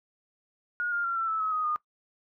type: tone with pitch steps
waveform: sine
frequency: 1438 / 1405.2 / 1373.1 / 1341.7 / 1311.1 / 1281.1 / 1251.9 / 1223.3 Hz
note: F#6 / F6 / F6 / E6 / E6 / E6 / D#6 / D#6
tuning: -50 / +10 / -30 / +30 / -10 / -50 / +10 / -30 cents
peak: -26 dBFS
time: 0.8-1.76 s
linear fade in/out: 0 ms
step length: 120 ms
effects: noise-tail reverb RT60 0.1 s tail -19 dB re dry